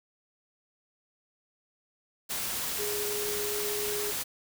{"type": "tone in noise", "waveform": "sine", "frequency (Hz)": 415.3, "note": "G#4", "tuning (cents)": 0, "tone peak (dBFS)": -33, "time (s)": [2.78, 4.12], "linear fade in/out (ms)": 20, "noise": "white", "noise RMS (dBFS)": -33, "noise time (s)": [2.29, 4.24], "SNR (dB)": -3, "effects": []}